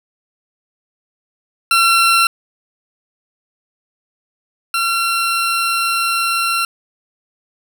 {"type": "tone pair in turn", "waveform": "20% pulse", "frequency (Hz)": [1357, 1363], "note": ["E6", "F6"], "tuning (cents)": [50, -43], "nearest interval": "unison", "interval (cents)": 7, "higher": "second", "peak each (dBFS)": [-5, -10], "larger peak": "first", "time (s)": [[1.71, 2.27], [4.74, 6.65]], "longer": "second", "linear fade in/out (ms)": 2, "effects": []}